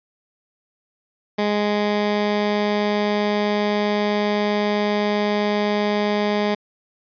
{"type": "tone", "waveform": "15% pulse", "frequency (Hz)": 207.7, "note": "G#3", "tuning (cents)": 0, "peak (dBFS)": -12, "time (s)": [1.38, 6.55], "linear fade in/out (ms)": 10, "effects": ["resampled to 11025 Hz"]}